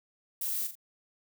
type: noise with echo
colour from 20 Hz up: violet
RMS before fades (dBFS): -33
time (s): 0.41-0.67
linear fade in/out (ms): 5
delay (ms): 42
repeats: 2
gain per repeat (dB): -8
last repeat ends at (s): 0.754
effects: none